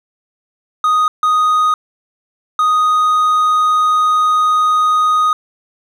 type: tone bursts at uneven times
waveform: triangle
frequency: 1244.5 Hz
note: D#6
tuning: in tune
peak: -8 dBFS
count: 3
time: 0.84-1.08 / 1.23-1.74 / 2.59-5.33 s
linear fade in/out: 2 ms
effects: none